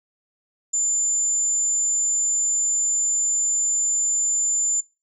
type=tone; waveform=sine; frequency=7130 Hz; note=A8; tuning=22 cents sharp; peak=-19 dBFS; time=0.73-4.81 s; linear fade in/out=10 ms; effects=noise-tail reverb RT60 0.3 s tail -23 dB re dry